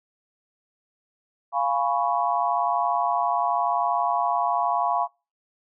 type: chord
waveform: sine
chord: C# dominant seventh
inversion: first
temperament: equal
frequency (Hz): 698.5 / 830.6 / 987.8 / 1108.7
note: E#5 / G#5 / B5 / C#6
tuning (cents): 0 / 0 / 0 / 0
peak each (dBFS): -25 / -27 / -26 / -27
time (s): 1.52-5.08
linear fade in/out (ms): 50
effects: noise-tail reverb RT60 0.3 s tail -25 dB re dry